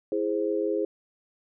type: chord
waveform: sine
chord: E augmented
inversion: none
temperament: equal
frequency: 329.6 / 415.3 / 523.3 Hz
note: E4 / G#4 / B#4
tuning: 0 / 0 / 0 cents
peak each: -29 / -27 / -30 dBFS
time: 0.12-0.85 s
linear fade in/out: 2 ms
effects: none